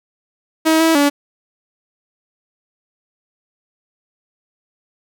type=tone with pitch steps; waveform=sawtooth; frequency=319.1 / 325.1 / 286.6 Hz; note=D#4 / E4 / D4; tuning=+44 / -24 / -42 cents; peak=-7 dBFS; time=0.65-1.1 s; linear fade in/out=20 ms; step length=150 ms; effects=none